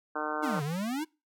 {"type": "harmonic tone", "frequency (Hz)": 152.3, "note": "D#3", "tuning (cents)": -37, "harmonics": [2, 3, 4, 5, 6, 7, 8, 9, 10], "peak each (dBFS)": [-39, -39, -39, -39, -39, -39, -39, -39, -39], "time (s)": [0.15, 0.6], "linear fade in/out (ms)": 10}
{"type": "exponential two-way sweep", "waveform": "square", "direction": "down then up", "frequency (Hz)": [329.6, 138.59, 329.6], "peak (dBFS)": -31, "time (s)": [0.42, 1.05], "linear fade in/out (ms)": 20, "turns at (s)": 0.63}
{"effects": ["noise-tail reverb RT60 0.3 s tail -26 dB re dry"]}